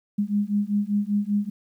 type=beating tone pair; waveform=sine; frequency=202.7 / 207.8 Hz; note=G#3 / G#3; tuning=-42 / +1 cents; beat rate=5.1 Hz; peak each=-24 dBFS; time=0.18-1.5 s; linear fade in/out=10 ms; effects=10-bit